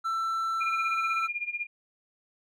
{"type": "tone", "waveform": "triangle", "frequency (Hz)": 1335, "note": "E6", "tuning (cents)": 22, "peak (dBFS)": -25, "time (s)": [0.04, 1.28], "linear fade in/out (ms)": 20}
{"type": "tone with tremolo", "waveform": "sine", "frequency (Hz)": 2414, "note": "D7", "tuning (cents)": 47, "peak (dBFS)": -27, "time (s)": [0.6, 1.67], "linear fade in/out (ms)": 20, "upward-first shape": "sine", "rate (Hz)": 16, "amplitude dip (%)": 85}
{"effects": []}